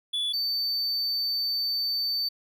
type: tone pair in turn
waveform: triangle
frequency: 3437 / 4560 Hz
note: A7 / C#8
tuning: -41 / +48 cents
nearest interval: perfect fourth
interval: 489 cents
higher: second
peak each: -24 / -24 dBFS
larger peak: neither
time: 0.13-0.33 / 0.33-2.29 s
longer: second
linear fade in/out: 10 ms
effects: none